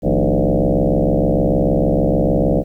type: tone with frequency modulation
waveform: sine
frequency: 175.9 Hz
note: F3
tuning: 13 cents sharp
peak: -12 dBFS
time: 0.02-2.64 s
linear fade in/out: 50 ms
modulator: 66.6 Hz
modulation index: 6.8
effects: 9-bit